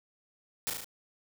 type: noise with echo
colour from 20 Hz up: white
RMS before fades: -32 dBFS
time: 0.67-0.7 s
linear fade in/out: 0 ms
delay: 36 ms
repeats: 4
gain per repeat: -3 dB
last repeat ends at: 0.844 s
effects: none